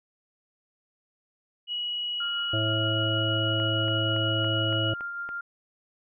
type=tone; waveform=sine; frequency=2916 Hz; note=F#7; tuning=26 cents flat; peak=-28 dBFS; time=1.67-4.95 s; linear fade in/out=50 ms
type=tone with tremolo; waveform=sine; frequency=1396.9 Hz; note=F6; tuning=in tune; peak=-30 dBFS; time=2.2-5.41 s; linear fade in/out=5 ms; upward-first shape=triangle; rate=6.4 Hz; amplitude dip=35%
type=harmonic tone; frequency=109.1 Hz; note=A2; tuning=14 cents flat; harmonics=1 / 3 / 5 / 6; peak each=-27 / -32 / -34 / -35 dBFS; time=2.53-4.94 s; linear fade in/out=5 ms
type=click train; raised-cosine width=0.5 ms; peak=-26 dBFS; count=7; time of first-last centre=3.6-5.29 s; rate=3.55 Hz
effects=none